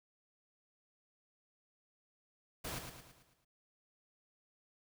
pink noise with echo, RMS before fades -42 dBFS, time 2.64-2.79 s, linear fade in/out 10 ms, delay 110 ms, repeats 6, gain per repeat -6 dB, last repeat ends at 3.45 s, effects none

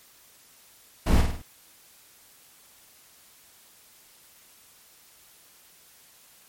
brown noise with echo, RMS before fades -20 dBFS, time 1.06-1.22 s, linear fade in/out 10 ms, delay 50 ms, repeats 4, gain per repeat -5 dB, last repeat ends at 1.42 s, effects white hiss -55 dBFS RMS until 6.48 s + MP3 64 kbps

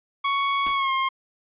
sawtooth tone with pitch glide, 1113 to 1066.4 Hz, C#6 to C6, +7 to +33 cents, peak -17 dBFS, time 0.24-1.09 s, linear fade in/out 10 ms, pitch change -74 cents, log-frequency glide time 0.73-0.92 s
pink noise with exponential decay, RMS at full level -33 dBFS, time 0.66-0.82 s, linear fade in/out 1 ms, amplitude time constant 33 ms
effects resampled to 8000 Hz

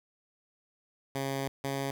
10% pulse tone pair in turn, 136.4 / 137.35 Hz, C#3 / C#3, -28 / -16 cents, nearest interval unison, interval 12 cents, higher second, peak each -23 / -23 dBFS, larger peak neither, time 1.15-1.48 / 1.64-1.91 s, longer first, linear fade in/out 2 ms, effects none

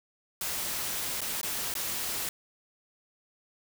white noise with dropouts, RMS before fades -33 dBFS, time 0.41-2.29 s, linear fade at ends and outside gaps 2 ms, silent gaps 1.207-1.215 / 1.414-1.43 / 1.74-1.752 s, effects none

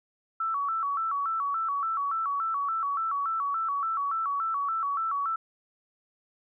sine tone with vibrato, 1224 Hz, D#6, 29 cents flat, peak -26 dBFS, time 0.4-5.36 s, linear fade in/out 5 ms, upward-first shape square, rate 3.5 Hz, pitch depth 140 cents each way, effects none

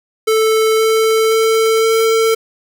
square tone with pitch steps, 440 / 442.8 / 445.6 / 448.5 Hz, A4 / A4 / A4 / A4, 0 / +11 / +22 / +33 cents, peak -11 dBFS, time 0.27-2.35 s, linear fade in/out 10 ms, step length 520 ms, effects none

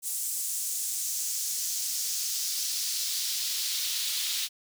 pink noise with high-pass filter sweep, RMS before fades -31 dBFS, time 0.02-4.49 s, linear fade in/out 50 ms, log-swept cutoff 8200 to 3600 Hz, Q 1.7, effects none

